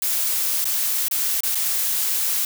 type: noise with dropouts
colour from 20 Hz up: blue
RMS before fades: -22 dBFS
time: 0.02-2.45 s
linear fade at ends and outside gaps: 2 ms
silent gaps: 0.644-0.653 / 1.084-1.111 / 1.406-1.434 / 1.548-1.553 s
effects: none